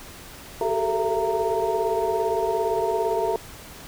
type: tone cluster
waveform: sine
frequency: 384.9 / 433.3 / 450.8 / 672 / 925 Hz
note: G4 / A4 / A4 / E5 / A#5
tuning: -32 / -27 / +42 / +33 / -14 cents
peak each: -27 dBFS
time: 0.61-3.36 s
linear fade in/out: 2 ms
effects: tanh soft clip ceiling -10 dBFS + pink hiss -42 dBFS RMS until 3.87 s